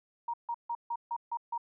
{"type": "tone bursts", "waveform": "sine", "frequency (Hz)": 940, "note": "A#5", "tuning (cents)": 14, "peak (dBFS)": -31, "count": 7, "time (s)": [0.28, 1.579], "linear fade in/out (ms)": 5, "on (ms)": 57, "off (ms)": 150, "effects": []}